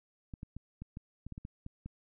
clicks, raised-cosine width 5 ms, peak -30 dBFS, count 11, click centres 0.338 / 0.431 / 0.566 / 0.82 / 0.971 / 1.266 / 1.323 / 1.379 / 1.451 / 1.664 / 1.86 s, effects none

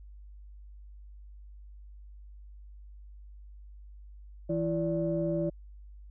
sine tone cluster, 164.8 / 335.5 / 581 Hz, E3 / E4 / D5, 0 / +31 / -19 cents, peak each -31 dBFS, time 4.49-5.5 s, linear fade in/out 10 ms, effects tanh soft clip ceiling -18 dBFS + added 50 Hz sine -46 dBFS peak until 6.1 s

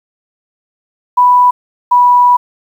sine tone pair in turn, 987.8 / 980.4 Hz, B5 / B5, 0 / -13 cents, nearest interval unison, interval 13 cents, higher first, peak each -4 dBFS, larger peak neither, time 1.17-1.51 / 1.91-2.37 s, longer second, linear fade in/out 10 ms, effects 7-bit

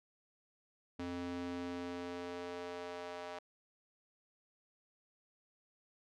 square tone with high-pass filter sweep, 87.9 Hz, F2, 12 cents sharp, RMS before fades -43 dBFS, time 0.99-3.39 s, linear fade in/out 5 ms, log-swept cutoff 200 to 620 Hz, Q 1.8, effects low-pass 5000 Hz 12 dB/octave

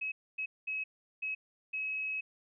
sine tone bursts at uneven times, 2562 Hz, E7, 50 cents flat, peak -33 dBFS, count 5, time 0.01-0.12 / 0.38-0.46 / 0.67-0.84 / 1.22-1.35 / 1.73-2.21 s, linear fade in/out 10 ms, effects none

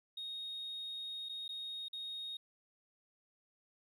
triangle tone with dropouts, 3729 Hz, A#7, in tune, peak -38 dBFS, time 0.17-2.37 s, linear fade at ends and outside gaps 5 ms, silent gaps 1.288-1.293 / 1.48-1.49 / 1.884-1.93 s, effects tanh soft clip ceiling -37 dBFS

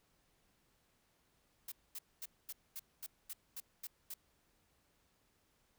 blue noise bursts, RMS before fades -45 dBFS, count 10, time 1.68-4.14 s, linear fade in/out 5 ms, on 39 ms, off 230 ms, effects pink hiss -75 dBFS RMS until 5.78 s

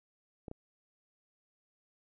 clicks, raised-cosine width 2 ms, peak -29 dBFS, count 2, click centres 0.482 / 0.514 s, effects none

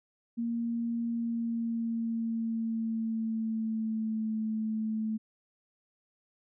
sine tone with pitch glide, 233.1 to 218.7 Hz, A#3 to A3, 0 to -10 cents, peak -29 dBFS, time 0.37-5.18 s, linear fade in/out 20 ms, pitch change -110 cents, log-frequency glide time 1.07-4.36 s, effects none

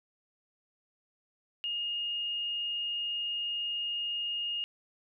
sine tone, 2847 Hz, F7, 33 cents sharp, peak -31 dBFS, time 1.64-4.64 s, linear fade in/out 0 ms, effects none

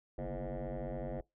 sine tone with frequency modulation, 240.4 Hz, B3, 46 cents flat, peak -34 dBFS, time 0.18-1.21 s, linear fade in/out 5 ms, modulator 94.2 Hz, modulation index 4.6, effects noise-tail reverb RT60 0.2 s tail -25 dB re dry + tanh soft clip ceiling -36 dBFS

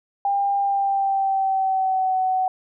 sine tone with pitch glide, 799 to 749.8 Hz, G5 to F#5, +33 to +23 cents, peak -18 dBFS, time 0.25-2.48 s, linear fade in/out 2 ms, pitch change -110 cents, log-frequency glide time 0.58-2.19 s, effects none

